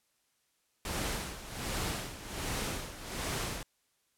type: noise with tremolo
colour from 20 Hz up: pink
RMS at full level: -34 dBFS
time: 0.85-3.63 s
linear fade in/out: 2 ms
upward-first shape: sine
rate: 1.3 Hz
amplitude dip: 75%
effects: white hiss -75 dBFS RMS until 4.17 s + low-pass 12000 Hz 12 dB/octave